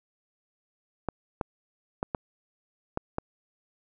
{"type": "clicks", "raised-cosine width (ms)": 1, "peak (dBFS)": -14, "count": 6, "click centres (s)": [1.087, 1.412, 2.029, 2.148, 2.974, 3.184], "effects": []}